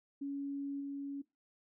sine tone with level steps, 280 Hz, C#4, 18 cents sharp, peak -36 / -38 dBFS, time 0.21-1.22 s, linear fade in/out 10 ms, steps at 0.8 s, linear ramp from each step 10 ms, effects noise-tail reverb RT60 0.2 s tail -18 dB re dry

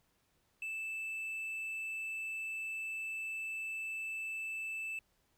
triangle tone, 2637 Hz, E7, in tune, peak -36 dBFS, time 0.62-4.99 s, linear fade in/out 2 ms, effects pink hiss -75 dBFS RMS until 5.37 s

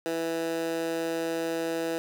15% pulse tone with high-pass filter, 164.8 Hz, E3, in tune, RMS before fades -30 dBFS, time 0.06-1.98 s, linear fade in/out 0 ms, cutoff 390 Hz, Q 2, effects none

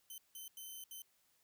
5% pulse tone bursts at uneven times, 3067 Hz, G7, 38 cents flat, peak -39 dBFS, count 4, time 0.1-0.18 / 0.35-0.48 / 0.57-0.84 / 0.91-1.02 s, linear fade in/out 2 ms, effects white hiss -75 dBFS RMS until 1.43 s

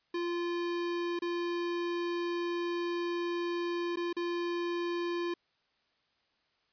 square tone with dropouts, 346.1 Hz, F4, 16 cents flat, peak -32 dBFS, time 0.14-5.34 s, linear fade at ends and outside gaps 5 ms, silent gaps 1.191-1.22 / 3.959-3.97 / 4.129-4.166 s, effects white hiss -74 dBFS RMS until 6.72 s + resampled to 11025 Hz

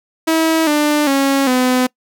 sawtooth tone with pitch steps, 322.7 / 297.6 / 274.5 / 253.2 Hz, E4 / D4 / C#4 / B3, -37 / +23 / -17 / +43 cents, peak -8 dBFS, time 0.27-1.87 s, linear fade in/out 10 ms, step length 400 ms, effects noise-tail reverb RT60 0.1 s tail -24 dB re dry

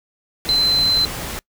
sine tone in noise, 4072 Hz, C8, 48 cents flat, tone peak -14 dBFS, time 0.49-1.05 s, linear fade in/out 0 ms, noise pink, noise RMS -28 dBFS, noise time 0.45-1.39 s, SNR +11 dB, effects noise-tail reverb RT60 0.1 s tail -25 dB re dry

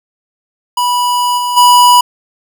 square tone with level steps, 980 Hz, B5, 14 cents flat, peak -11 / -14 / -4 dBFS, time 0.77-2.01 s, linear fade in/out 5 ms, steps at 1.37 / 1.56 s, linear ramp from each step 20 ms, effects none

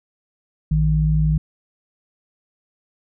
sine tone pair together, 58.02 / 154.9 Hz, A#1 / D#3, -7 / -7 cents, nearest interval octave + perfect fourth, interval 1700 cents, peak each -19 / -16 dBFS, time 0.71-1.38 s, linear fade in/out 5 ms, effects none

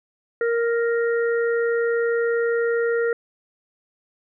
harmonic tone, 466.2 Hz, A#4, in tune, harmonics 1 / 3 / 4, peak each -19 / -29 / -31 dBFS, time 0.41-3.13 s, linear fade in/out 2 ms, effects none

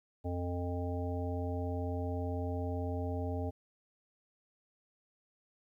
harmonic tone, 88.2 Hz, F2, 18 cents sharp, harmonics 1 / 3 / 5 / 7 / 9, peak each -35 / -40 / -42 / -43 / -45 dBFS, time 0.24-3.51 s, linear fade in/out 20 ms, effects 12-bit

